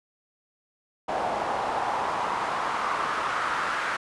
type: noise with band-pass filter sweep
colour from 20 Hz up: pink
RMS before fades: -28 dBFS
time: 1.08-3.97 s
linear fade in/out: 10 ms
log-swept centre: 750 to 1400 Hz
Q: 2.6
effects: resampled to 24000 Hz